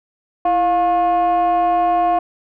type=tone with frequency modulation; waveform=sine; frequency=707 Hz; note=F5; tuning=21 cents sharp; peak=-11 dBFS; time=0.45-2.19 s; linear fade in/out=5 ms; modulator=374 Hz; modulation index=0.58; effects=tanh soft clip ceiling -11 dBFS